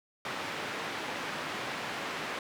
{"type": "band-pass noise", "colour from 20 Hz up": "white", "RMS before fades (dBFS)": -37, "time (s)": [0.25, 2.39], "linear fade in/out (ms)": 2, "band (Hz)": [150, 2200], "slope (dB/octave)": 12, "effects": []}